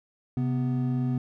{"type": "tone pair together", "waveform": "triangle", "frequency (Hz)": [131.4, 248.1], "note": ["C3", "B3"], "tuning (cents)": [8, 8], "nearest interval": "major seventh", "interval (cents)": 1100, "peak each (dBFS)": [-24, -26], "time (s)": [0.37, 1.18], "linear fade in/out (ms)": 2, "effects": []}